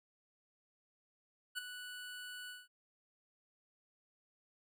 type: tone with ADSR envelope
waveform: 25% pulse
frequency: 1480 Hz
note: F#6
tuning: in tune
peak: -32 dBFS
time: 1.55-2.68 s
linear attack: 31 ms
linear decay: 12 ms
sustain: -10 dB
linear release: 190 ms
effects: none